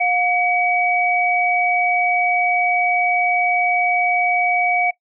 sine tone pair together, 715 / 2270 Hz, F5 / C#7, +41 / +41 cents, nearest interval octave + minor sixth, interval 2000 cents, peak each -18 dBFS, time 0-4.91 s, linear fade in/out 10 ms, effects noise-tail reverb RT60 0.1 s tail -19 dB re dry

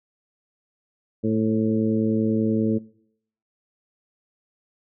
harmonic tone with a mistuned harmonic, 110.2 Hz, A2, 3 cents sharp, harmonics 1 / 2 / 3 / 4 / 5, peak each -28 / -22 / -26 / -27 / -33 dBFS, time 1.23-2.79 s, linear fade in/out 20 ms, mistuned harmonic 5, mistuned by -16 cents, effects noise-tail reverb RT60 0.7 s tail -23 dB re dry

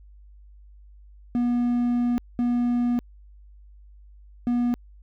triangle tone bursts at uneven times, 241.9 Hz, B3, 36 cents flat, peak -18 dBFS, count 3, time 1.35-2.18 / 2.39-2.99 / 4.47-4.74 s, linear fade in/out 0 ms, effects added 50 Hz sine -46 dBFS peak until 5.02 s

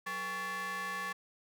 40% pulse ring-modulated tone, 311.1 Hz, D#4, in tune, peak -32 dBFS, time 0.06-1.13 s, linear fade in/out 10 ms, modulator 1430 Hz, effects none

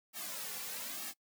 white noise with flanger, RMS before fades -42 dBFS, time 0.13-1.14 s, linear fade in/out 50 ms, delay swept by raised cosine 2 to 3.2 ms, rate 1.1 Hz, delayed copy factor -1, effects noise-tail reverb RT60 0.1 s tail -23 dB re dry + high-pass 200 Hz 12 dB/octave

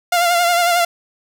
sawtooth tone with vibrato, 696 Hz, F5, 6 cents flat, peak -9 dBFS, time 0.12-0.85 s, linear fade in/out 5 ms, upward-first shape sine, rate 11 Hz, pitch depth 40 cents each way, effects none

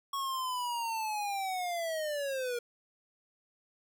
square linear sweep, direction down, 1108.7 to 472 Hz, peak -33 dBFS, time 0.13-2.59 s, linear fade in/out 5 ms, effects none

